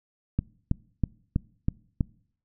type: click train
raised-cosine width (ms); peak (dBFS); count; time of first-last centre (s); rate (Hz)
5; -11; 6; 0.39-2.008; 3.09
effects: noise-tail reverb RT60 0.6 s tail -24 dB re dry